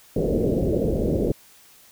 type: low-pass noise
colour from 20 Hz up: white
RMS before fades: -22 dBFS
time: 0.16-1.32 s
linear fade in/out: 5 ms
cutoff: 540 Hz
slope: 48 dB/octave
effects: white hiss -52 dBFS RMS until 1.91 s